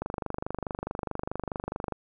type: click train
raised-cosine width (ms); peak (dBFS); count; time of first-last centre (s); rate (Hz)
1; -17; 48; 0.02-1.923; 24.7
effects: none